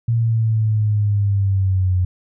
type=linear sweep; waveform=sine; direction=down; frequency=116.8 to 90.1 Hz; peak=-14 dBFS; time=0.08-2.05 s; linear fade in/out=5 ms; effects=none